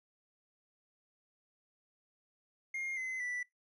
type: tone with pitch steps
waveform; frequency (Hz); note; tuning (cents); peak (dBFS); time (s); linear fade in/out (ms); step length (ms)
triangle; 2127 / 2047 / 1970.9; C7 / C7 / B6; +28 / -38 / -4; -34; 2.74-3.43; 5; 230
effects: noise-tail reverb RT60 0.2 s tail -23 dB re dry + resampled to 24000 Hz